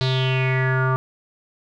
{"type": "tone with low-pass filter sweep", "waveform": "square", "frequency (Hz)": 130.3, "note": "C3", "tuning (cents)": -7, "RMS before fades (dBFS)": -20, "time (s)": [0.01, 0.96], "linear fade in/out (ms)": 0, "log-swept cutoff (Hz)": [4200, 1200], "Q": 6.3, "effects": []}